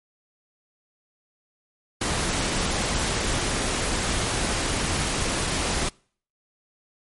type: noise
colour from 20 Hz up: pink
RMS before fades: -25 dBFS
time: 2.01-5.89 s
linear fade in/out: 5 ms
effects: noise-tail reverb RT60 0.5 s tail -26 dB re dry + MP3 48 kbps